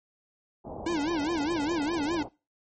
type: low-pass noise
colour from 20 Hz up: white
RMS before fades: -39 dBFS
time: 0.64-2.29 s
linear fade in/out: 20 ms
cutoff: 880 Hz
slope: 48 dB/octave
type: tone with vibrato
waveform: square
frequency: 313.9 Hz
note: D#4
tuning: 15 cents sharp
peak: -27 dBFS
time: 0.86-2.23 s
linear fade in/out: 5 ms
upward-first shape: sine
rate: 4.9 Hz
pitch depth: 180 cents each way
effects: noise-tail reverb RT60 0.3 s tail -23 dB re dry + MP3 32 kbps